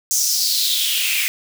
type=noise with high-pass filter sweep; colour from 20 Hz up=white; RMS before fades=-19 dBFS; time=0.11-1.28 s; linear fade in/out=0 ms; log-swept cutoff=6400 to 2200 Hz; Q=4.9; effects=none